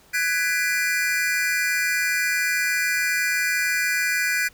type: chord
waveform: square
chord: G# half-diminished seventh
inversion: third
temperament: just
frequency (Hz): 1495.1 / 1661.2 / 1993.5 / 2392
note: F#6 / G#6 / B6 / D7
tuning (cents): +18 / 0 / +16 / +31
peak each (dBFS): -27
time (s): 0.13-4.49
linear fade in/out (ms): 20
effects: pink hiss -54 dBFS RMS until 4.53 s